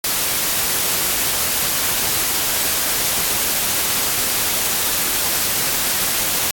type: noise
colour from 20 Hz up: white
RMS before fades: -19 dBFS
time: 0.04-6.51 s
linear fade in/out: 2 ms
effects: AAC 64 kbps